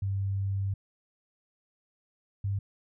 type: tone pair in turn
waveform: sine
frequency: 98 / 99.25 Hz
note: G2 / G2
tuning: 0 / +22 cents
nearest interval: unison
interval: 22 cents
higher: second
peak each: -27 dBFS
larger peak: neither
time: 0.02-0.74 / 2.44-2.59 s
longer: first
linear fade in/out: 5 ms
effects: none